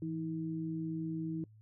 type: tone pair together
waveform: sine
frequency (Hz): 164.81 / 319.3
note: E3 / D#4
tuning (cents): 0 / +45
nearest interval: major seventh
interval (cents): 1145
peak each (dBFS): -38 / -37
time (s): 0.02-1.44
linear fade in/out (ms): 2
effects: noise-tail reverb RT60 0.1 s tail -24 dB re dry + added 108 Hz sine -56 dBFS peak until 1.61 s